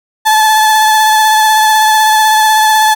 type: tone with vibrato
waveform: 35% pulse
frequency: 867 Hz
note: A5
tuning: 26 cents flat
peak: -4 dBFS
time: 0.25-2.95 s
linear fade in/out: 20 ms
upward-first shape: triangle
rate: 16 Hz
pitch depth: 24 cents each way
effects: none